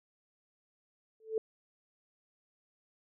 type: tone with exponential growth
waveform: sine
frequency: 441 Hz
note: A4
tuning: 4 cents sharp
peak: -25 dBFS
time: 1.2-1.38 s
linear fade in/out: 2 ms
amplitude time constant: 39 ms
effects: none